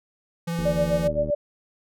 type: tone with vibrato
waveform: square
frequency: 168.9 Hz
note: E3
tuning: 42 cents sharp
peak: -26 dBFS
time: 0.47-1.08 s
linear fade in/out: 10 ms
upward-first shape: square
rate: 19 Hz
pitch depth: 14 cents each way
type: click train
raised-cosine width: 3 ms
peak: -20 dBFS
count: 55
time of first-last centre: 0.59-1.3 s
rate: 76.1 Hz
type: tone with tremolo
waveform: sine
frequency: 586 Hz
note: D5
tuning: 4 cents flat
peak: -18 dBFS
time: 0.65-1.35 s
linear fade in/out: 10 ms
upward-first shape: sine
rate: 7.7 Hz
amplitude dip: 90%
effects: none